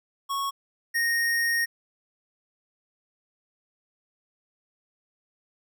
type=tone pair in turn; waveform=square; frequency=1105 / 1858.4 Hz; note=C#6 / A#6; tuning=-6 / -6 cents; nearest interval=major sixth; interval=900 cents; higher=second; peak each=-27 / -23 dBFS; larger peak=second; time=0.29-0.51 / 0.94-1.66 s; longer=second; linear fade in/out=20 ms; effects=none